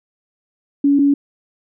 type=tone pair in turn; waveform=sine; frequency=282.7 / 282.7 Hz; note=C#4 / C#4; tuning=+34 / +34 cents; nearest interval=unison; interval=0 cents; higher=neither; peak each=-10 dBFS; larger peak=neither; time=0.84-0.99 / 0.99-1.14 s; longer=neither; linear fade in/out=5 ms; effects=none